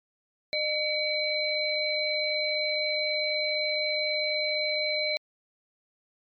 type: tone cluster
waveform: sine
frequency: 609 / 2267 / 4062 Hz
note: D#5 / C#7 / B7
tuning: -37 / +38 / +48 cents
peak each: -30 / -30 / -29 dBFS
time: 0.53-5.17 s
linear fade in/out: 0 ms
effects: MP3 96 kbps